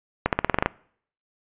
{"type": "accelerating click train", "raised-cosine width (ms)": 0.5, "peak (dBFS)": -4, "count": 9, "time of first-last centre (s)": [0.26, 0.66], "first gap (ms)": 68, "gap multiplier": 0.91, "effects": ["noise-tail reverb RT60 0.6 s tail -23 dB re dry", "resampled to 8000 Hz"]}